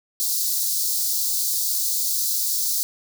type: high-pass noise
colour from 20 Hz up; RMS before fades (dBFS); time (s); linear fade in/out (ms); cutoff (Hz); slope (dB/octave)
white; -23; 0.2-2.83; 0; 4100; 48
effects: none

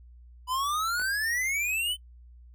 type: exponential sweep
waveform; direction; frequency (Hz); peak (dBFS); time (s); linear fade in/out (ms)
square; up; 987.8 to 3080; -27; 0.47-1.97; 50
type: clicks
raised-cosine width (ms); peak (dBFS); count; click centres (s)
0.5; -27 / -29; 2; 0.997 / 1.017
effects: noise-tail reverb RT60 0.1 s tail -23 dB re dry + added 60 Hz sine -48 dBFS peak until 2.54 s

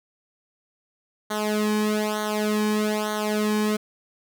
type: tone with flanger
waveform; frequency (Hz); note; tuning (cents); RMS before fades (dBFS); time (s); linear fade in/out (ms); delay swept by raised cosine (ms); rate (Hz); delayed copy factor
sawtooth; 212.2; G#3; +38; -24; 1.3-3.77; 10; 0.39 to 1.49; 1.1; -0.9
effects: none

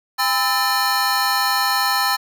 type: tone cluster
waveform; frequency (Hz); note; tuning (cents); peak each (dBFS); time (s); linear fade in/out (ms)
square; 804 / 1011 / 1307 / 1778 / 4272; G5 / B5 / E6 / A6 / C8; +44 / +40 / -15 / +18 / +35; -24; 0.18-2.17; 20
effects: none

